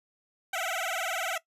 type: tone with vibrato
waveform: 15% pulse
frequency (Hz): 710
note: F5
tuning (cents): +28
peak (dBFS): -23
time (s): 0.53-1.38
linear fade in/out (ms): 5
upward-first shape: sine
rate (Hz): 20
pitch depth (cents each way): 170
effects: noise-tail reverb RT60 0.1 s tail -18 dB re dry + resampled to 32000 Hz